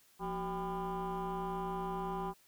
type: tone with frequency modulation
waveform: sine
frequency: 587.3 Hz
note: D5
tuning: in tune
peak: -33 dBFS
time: 0.19-2.34 s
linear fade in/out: 50 ms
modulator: 206 Hz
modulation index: 2.5
effects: tanh soft clip ceiling -33 dBFS + white hiss -66 dBFS RMS until 2.47 s